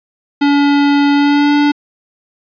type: tone with pitch glide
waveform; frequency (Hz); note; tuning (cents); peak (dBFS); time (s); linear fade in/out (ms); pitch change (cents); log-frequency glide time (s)
square; 285.4 to 291.1; D4 to D4; -49 to -15; -9; 0.41-1.72; 10; +34; 1.13-1.54
effects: resampled to 11025 Hz + 8-bit